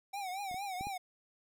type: tone with vibrato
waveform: square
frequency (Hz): 768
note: G5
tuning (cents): -36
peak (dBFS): -38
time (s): 0.13-0.98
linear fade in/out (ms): 10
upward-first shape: triangle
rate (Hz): 4.4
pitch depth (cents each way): 130
type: clicks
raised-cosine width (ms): 3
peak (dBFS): -41 / -37 / -31 / -33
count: 4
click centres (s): 0.513 / 0.544 / 0.81 / 0.87
effects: none